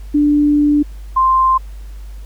sine tone pair in turn, 293.7 / 1046.6 Hz, D4 / C6, 0 / 0 cents, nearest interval octave + minor seventh, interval 2200 cents, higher second, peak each -9 dBFS, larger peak neither, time 0.14-0.83 / 1.16-1.58 s, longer first, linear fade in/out 10 ms, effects added 50 Hz sine -28 dBFS peak until 2.25 s + pink hiss -49 dBFS RMS until 2.25 s

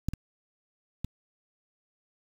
clicks, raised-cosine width 5 ms, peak -15 / -23 / -20 dBFS, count 3, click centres 0.086 / 0.136 / 1.046 s, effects 7-bit

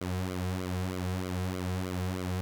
sawtooth tone with flanger, 91.8 Hz, F#2, 13 cents flat, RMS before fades -33 dBFS, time 0.01-2.41 s, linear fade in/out 0 ms, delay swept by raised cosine 1.1 to 3.5 ms, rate 3.2 Hz, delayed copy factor -1, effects none

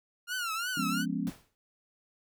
sawtooth tone with vibrato, 1396.9 Hz, F6, in tune, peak -28 dBFS, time 0.27-1.06 s, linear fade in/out 50 ms, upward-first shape triangle, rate 2.9 Hz, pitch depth 160 cents each way
sine chord, C# dominant seventh, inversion first, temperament equal, 174.61 / 207.7 / 246.9 / 277.2 Hz, E#3 / G#3 / B3 / C#4, 0 / 0 / 0 / 0 cents, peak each -35 dBFS, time 0.77-1.3 s, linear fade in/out 5 ms
pink noise with exponential decay, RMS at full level -42 dBFS, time 1.27-1.55 s, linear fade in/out 0 ms, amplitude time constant 59 ms
effects none

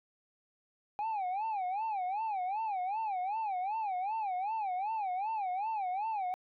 sine tone with vibrato, 805 Hz, G5, 46 cents sharp, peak -29 dBFS, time 0.99-6.34 s, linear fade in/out 0 ms, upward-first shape sine, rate 2.6 Hz, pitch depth 190 cents each way, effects tanh soft clip ceiling -31 dBFS

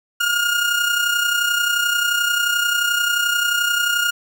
30% pulse tone with amplitude modulation, 1422 Hz, F6, 31 cents sharp, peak -12 dBFS, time 0.2-4.11 s, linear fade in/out 10 ms, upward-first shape sine, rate 31.4 Hz, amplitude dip 50%, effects none

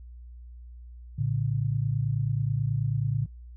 sine tone pair together, 112.7 / 141.99 Hz, A2 / C#3, +42 / +42 cents, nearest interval major third, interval 400 cents, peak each -27 / -27 dBFS, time 1.18-3.26 s, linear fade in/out 10 ms, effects noise-tail reverb RT60 0.1 s tail -21 dB re dry + added 60 Hz sine -42 dBFS peak until 3.56 s

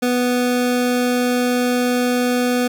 25% pulse tone, 247 Hz, B3, in tune, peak -12 dBFS, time 0.02-2.68 s, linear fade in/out 10 ms, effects none

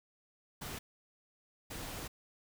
pink noise bursts at uneven times, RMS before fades -43 dBFS, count 2, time 0.61-0.79 / 1.7-2.08 s, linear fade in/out 10 ms, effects none

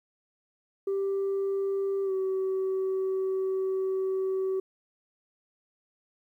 sine tone with pitch glide, 392 to 380.4 Hz, G4 to F#4, 0 to +48 cents, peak -24 dBFS, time 0.87-4.6 s, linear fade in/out 5 ms, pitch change -52 cents, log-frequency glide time 2.04-2.12 s, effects tanh soft clip ceiling -24 dBFS + 11-bit

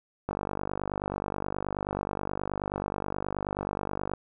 click train, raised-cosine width 1 ms, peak -16 dBFS, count 191, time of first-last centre 0.29-4.136 s, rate 49.4 Hz, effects none

